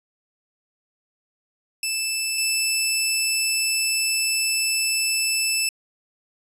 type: tone pair in turn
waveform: 15% pulse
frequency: 2637 / 2637 Hz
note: E7 / E7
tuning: 0 / 0 cents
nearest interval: unison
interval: 0 cents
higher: neither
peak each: -16 / -13 dBFS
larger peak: second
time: 1.83-2.38 / 2.38-5.69 s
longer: second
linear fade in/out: 2 ms
effects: resampled to 32000 Hz